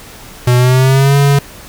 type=tone with pitch glide; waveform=square; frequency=123.47 to 141.01 Hz; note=B2 to C#3; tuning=0 to +30 cents; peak=-7 dBFS; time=0.47-1.39 s; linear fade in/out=5 ms; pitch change=+230 cents; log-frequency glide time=0.57-1.16 s; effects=pink hiss -34 dBFS RMS until 1.68 s